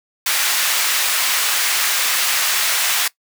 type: high-pass noise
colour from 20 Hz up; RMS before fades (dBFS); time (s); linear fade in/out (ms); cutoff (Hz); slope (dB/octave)
pink; -18; 0.26-3.08; 5; 1500; 12
effects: noise-tail reverb RT60 0.1 s tail -20 dB re dry